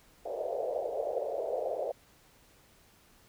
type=band-pass noise; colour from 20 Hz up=pink; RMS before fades=-34 dBFS; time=0.25-1.92 s; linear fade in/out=10 ms; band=460 to 660 Hz; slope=48 dB/octave; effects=pink hiss -62 dBFS RMS until 3.28 s